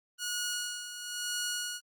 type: tone with tremolo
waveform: 10% pulse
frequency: 1450 Hz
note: F#6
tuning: 35 cents flat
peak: -23 dBFS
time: 0.18-1.81 s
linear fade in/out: 50 ms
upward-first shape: sine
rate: 1 Hz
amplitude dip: 65%
effects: Opus 32 kbps